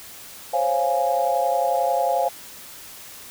sine chord, Db major seventh, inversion third, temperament equal, 523.3 / 554.4 / 698.5 / 830.6 Hz, C5 / Db5 / F5 / Ab5, 0 / 0 / 0 / 0 cents, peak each -25 / -26 / -22 / -24 dBFS, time 0.53-2.29 s, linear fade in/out 10 ms, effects white hiss -41 dBFS RMS until 3.3 s

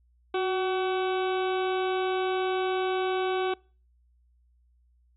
harmonic tone with a mistuned harmonic, 378.1 Hz, F#4, 38 cents sharp, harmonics 1 / 2 / 3 / 4 / 6 / 7 / 8 / 9 / 10, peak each -26 / -32 / -36 / -38 / -42 / -43 / -44 / -45 / -46 dBFS, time 0.34-3.54 s, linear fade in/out 5 ms, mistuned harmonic 1, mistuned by -38 cents, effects noise-tail reverb RT60 0.4 s tail -26 dB re dry + added 60 Hz sine -61 dBFS peak until 5.16 s

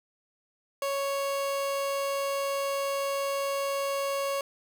30% pulse tone, 554.4 Hz, C#5, in tune, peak -25 dBFS, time 0.82-4.41 s, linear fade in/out 2 ms, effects none

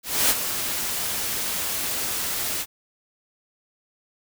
white noise with ADSR envelope, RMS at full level -18 dBFS, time 0.03-2.66 s, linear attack 270 ms, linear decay 37 ms, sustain -9 dB, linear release 54 ms, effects none

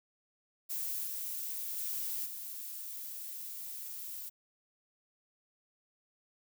violet noise with level steps, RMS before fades -37 / -39 / -37 / -43 dBFS, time 0.69-4.3 s, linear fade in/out 20 ms, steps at 1.05 / 1.76 / 2.25 s, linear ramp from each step 20 ms, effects none

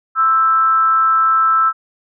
sine tone with frequency modulation, 1318.5 Hz, E6, in tune, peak -10 dBFS, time 0.15-1.73 s, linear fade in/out 50 ms, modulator 268 Hz, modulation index 0.31, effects none

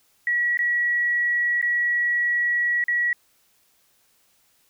sine tone with dropouts, 1925 Hz, B6, 45 cents flat, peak -19 dBFS, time 0.27-3.13 s, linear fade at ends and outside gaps 2 ms, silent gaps 0.573-0.59 / 1.615-1.626 / 2.84-2.882 s, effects white hiss -63 dBFS RMS until 4.69 s

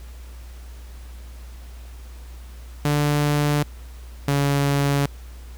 sawtooth tone pair in turn, 146.83 / 141.34 Hz, D3 / C#3, 0 / +34 cents, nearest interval minor second, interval 66 cents, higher first, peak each -14 dBFS, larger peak neither, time 2.85-3.63 / 4.28-5.06 s, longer neither, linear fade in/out 2 ms, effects added 60 Hz sine -36 dBFS peak until 5.57 s + pink hiss -50 dBFS RMS until 5.57 s

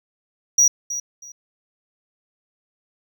triangle tone with echo, 5780 Hz, F#8, 41 cents flat, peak -10 dBFS, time 0.58-0.68 s, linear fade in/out 5 ms, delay 320 ms, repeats 2, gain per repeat -13 dB, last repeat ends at 1.32 s, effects none

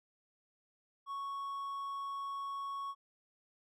triangle tone, 1108.7 Hz, C#6, in tune, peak -36 dBFS, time 1.06-2.95 s, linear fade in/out 50 ms, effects none

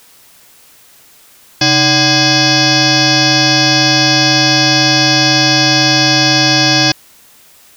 sine tone with frequency modulation, 2531 Hz, D#7, 29 cents sharp, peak -7 dBFS, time 1.61-6.92 s, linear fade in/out 5 ms, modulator 444 Hz, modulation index 6.6, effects white hiss -44 dBFS RMS until 7.76 s

